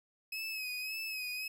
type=tone with vibrato; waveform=30% pulse; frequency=2552 Hz; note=D#7; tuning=43 cents sharp; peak=-34 dBFS; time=0.32-1.48 s; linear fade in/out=5 ms; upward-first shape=sine; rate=1.8 Hz; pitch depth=53 cents each way; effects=none